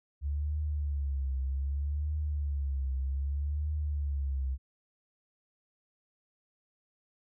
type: tone with vibrato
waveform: sine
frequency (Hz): 70.7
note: C#2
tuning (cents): +35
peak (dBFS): -29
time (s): 0.21-4.58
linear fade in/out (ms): 50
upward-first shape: triangle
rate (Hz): 0.64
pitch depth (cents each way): 130
effects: none